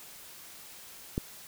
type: click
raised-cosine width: 3 ms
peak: -16 dBFS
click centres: 1.179 s
effects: white hiss -49 dBFS RMS until 1.47 s